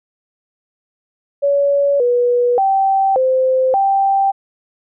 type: tone with pitch steps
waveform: sine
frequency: 565 / 486.5 / 777 / 519 / 784 Hz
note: C#5 / B4 / G5 / C5 / G5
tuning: +33 / -26 / -16 / -14 / 0 cents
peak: -11 dBFS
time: 1.42-4.32 s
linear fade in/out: 20 ms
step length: 580 ms
effects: none